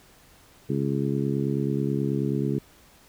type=harmonic tone; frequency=69.3 Hz; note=C#2; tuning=in tune; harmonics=2 / 3 / 4 / 5 / 6; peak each=-27 / -29 / -30 / -31 / -32 dBFS; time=0.69-2.59 s; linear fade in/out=10 ms; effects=pink hiss -55 dBFS RMS until 3.08 s